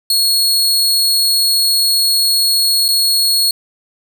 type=tone with dropouts; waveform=sawtooth; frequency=4327 Hz; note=C#8; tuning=43 cents flat; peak=-8 dBFS; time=0.1-3.51 s; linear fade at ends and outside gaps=2 ms; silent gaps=2.882-2.887 s; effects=none